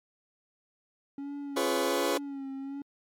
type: tone with vibrato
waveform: triangle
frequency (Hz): 277.2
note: C#4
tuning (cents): 0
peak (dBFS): -33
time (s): 1.18-2.82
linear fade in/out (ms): 2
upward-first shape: sine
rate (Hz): 1.3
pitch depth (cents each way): 50
type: chord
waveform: sawtooth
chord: C# dominant seventh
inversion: first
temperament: just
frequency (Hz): 346.5 / 415.8 / 498.9 / 554.4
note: E#4 / G#4 / B4 / C#5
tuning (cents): -14 / +2 / +17 / 0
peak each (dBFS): -28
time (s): 1.56-2.18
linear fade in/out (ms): 10
effects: MP3 64 kbps